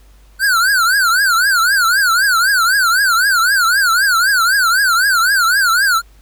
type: tone with vibrato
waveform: square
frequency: 1479 Hz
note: F#6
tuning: 1 cent flat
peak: -11 dBFS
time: 0.39-6.02 s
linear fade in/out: 50 ms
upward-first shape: triangle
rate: 3.9 Hz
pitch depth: 220 cents each way
effects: added 50 Hz sine -42 dBFS peak until 6.21 s + pink hiss -53 dBFS RMS until 6.21 s